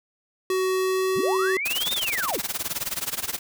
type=tone with pitch glide; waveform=square; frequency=374.7 to 378.6 Hz; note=F#4 to F#4; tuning=+22 to +40 cents; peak=-22 dBFS; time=0.5-1.57 s; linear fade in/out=2 ms; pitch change=+18 cents; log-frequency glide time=0.77-1.34 s
type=linear two-way sweep; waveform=sine; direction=up then down; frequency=46.13 to 3729 to 46.13 Hz; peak=-25 dBFS; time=1.15-2.41 s; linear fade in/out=50 ms; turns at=1.93 s
type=noise with tremolo; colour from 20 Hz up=white; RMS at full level=-26 dBFS; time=1.65-3.39 s; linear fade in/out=10 ms; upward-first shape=sine; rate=19 Hz; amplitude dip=90%
effects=none